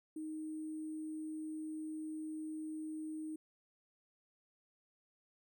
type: tone with sample-and-hold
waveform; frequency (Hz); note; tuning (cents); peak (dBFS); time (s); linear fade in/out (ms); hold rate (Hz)
sine; 311.6; D#4; +3; -40; 0.16-3.36; 5; 8820
effects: none